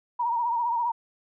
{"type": "tone with vibrato", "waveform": "sine", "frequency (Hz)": 944, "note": "A#5", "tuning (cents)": 22, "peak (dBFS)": -23, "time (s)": [0.19, 0.92], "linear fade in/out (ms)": 10, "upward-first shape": "triangle", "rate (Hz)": 15, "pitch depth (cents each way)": 74, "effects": []}